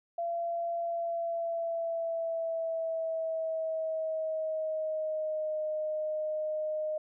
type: tone with pitch glide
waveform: sine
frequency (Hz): 681 to 617.3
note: F5 to D#5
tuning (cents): -44 to -14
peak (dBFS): -30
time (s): 0.18-6.98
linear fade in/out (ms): 5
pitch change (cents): -170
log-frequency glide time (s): 0.79-5.6
effects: none